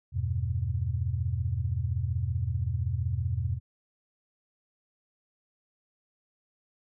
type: chord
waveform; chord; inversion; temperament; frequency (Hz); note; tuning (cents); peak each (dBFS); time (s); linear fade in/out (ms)
sine; E minor; none; equal; 82.41 / 98 / 123.47; E2 / G2 / B2; 0 / 0 / 0; -31; 0.12-3.6; 50
effects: none